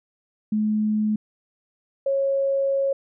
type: tone pair in turn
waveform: sine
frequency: 213.7 / 547.9 Hz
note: G#3 / C#5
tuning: +50 / -20 cents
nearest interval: octave + major third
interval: 1630 cents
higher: second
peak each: -19 / -19 dBFS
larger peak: neither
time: 0.52-1.16 / 2.06-2.93 s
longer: second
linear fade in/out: 5 ms
effects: none